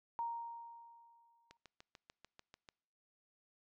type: tone with exponential decay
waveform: sine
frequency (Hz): 932.3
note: A#5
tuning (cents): 0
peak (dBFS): -35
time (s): 0.19-1.57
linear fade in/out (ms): 0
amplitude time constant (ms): 300
type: click train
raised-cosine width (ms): 0.2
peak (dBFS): -37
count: 9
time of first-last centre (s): 1.51-2.688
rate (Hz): 6.79
effects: noise-tail reverb RT60 1.0 s tail -26 dB re dry